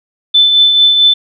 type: tone with tremolo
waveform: sine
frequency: 3520 Hz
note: A7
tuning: in tune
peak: -3 dBFS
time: 0.34-1.14 s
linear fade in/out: 10 ms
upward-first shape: triangle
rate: 4.5 Hz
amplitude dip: 45%
effects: none